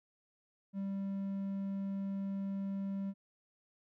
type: tone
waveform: triangle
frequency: 196 Hz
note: G3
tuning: in tune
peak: -33 dBFS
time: 0.73-3.14 s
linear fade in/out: 50 ms
effects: none